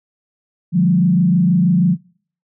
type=tone with frequency modulation; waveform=sine; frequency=177.4 Hz; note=F3; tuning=27 cents sharp; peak=-10 dBFS; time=0.72-1.97 s; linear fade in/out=50 ms; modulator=26.3 Hz; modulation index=0.86; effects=noise-tail reverb RT60 0.5 s tail -25 dB re dry